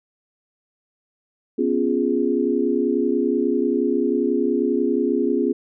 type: chord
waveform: sine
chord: C# dominant seventh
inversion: third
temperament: equal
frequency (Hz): 246.9 / 277.2 / 349.2 / 415.3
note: B3 / C#4 / E#4 / G#4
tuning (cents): 0 / 0 / 0 / 0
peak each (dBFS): -23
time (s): 1.58-5.53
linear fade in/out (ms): 10
effects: none